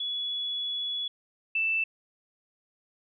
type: tone pair in turn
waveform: sine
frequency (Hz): 3394 / 2652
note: G#7 / E7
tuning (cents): +37 / +10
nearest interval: major third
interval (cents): 427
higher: first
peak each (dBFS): -29 / -24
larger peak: second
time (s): 0-1.08 / 1.55-1.84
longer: first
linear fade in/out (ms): 5
effects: none